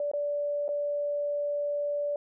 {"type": "tone with dropouts", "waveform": "sine", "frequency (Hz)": 581, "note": "D5", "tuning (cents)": -19, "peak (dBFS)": -27, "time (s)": [0, 2.16], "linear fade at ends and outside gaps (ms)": 2, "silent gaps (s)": [[0.115, 0.135], [0.681, 0.689]], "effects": []}